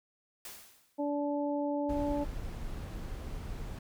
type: noise with exponential decay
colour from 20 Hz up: white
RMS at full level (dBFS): -43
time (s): 0.45-1.1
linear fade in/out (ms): 2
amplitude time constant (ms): 140
type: harmonic tone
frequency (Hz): 289.2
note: D4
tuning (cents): -27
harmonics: 1 / 2 / 3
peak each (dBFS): -32 / -34 / -39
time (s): 0.98-2.25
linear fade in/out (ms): 20
type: noise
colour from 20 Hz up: brown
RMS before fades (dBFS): -39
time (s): 1.89-3.79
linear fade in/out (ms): 5
effects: none